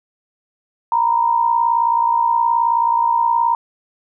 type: tone pair together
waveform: sine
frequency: 932.3 / 991.2 Hz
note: A#5 / B5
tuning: 0 / +6 cents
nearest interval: minor second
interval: 106 cents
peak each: -14 / -19 dBFS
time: 0.92-3.55 s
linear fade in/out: 2 ms
effects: none